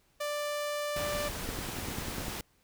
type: tone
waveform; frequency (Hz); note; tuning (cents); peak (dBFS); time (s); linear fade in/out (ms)
sawtooth; 589; D5; +5; -28; 0.2-1.29; 10
type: noise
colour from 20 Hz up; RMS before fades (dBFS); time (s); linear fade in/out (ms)
pink; -38; 0.96-2.41; 2
type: click train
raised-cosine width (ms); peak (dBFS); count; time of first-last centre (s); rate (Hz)
3; -24; 9; 1.49-2.282; 10.1
effects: pink hiss -69 dBFS RMS until 2.63 s